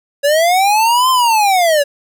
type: linear two-way sweep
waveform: square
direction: up then down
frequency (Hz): 556 to 1046.5 to 556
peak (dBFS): -10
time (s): 0.23-1.84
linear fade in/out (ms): 20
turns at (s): 1.1
effects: none